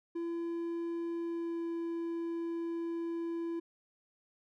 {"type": "tone with pitch glide", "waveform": "triangle", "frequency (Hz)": [337.7, 335.6], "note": ["E4", "E4"], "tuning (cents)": [42, 31], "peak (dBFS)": -32, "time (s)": [0.15, 3.6], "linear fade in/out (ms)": 10, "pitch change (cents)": -11, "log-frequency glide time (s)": [1.22, 1.64], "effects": []}